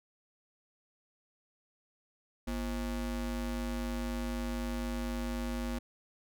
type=ring-modulated tone; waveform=square; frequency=145.6 Hz; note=D3; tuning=15 cents flat; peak=-31 dBFS; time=2.47-5.79 s; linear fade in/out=10 ms; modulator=93.6 Hz; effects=none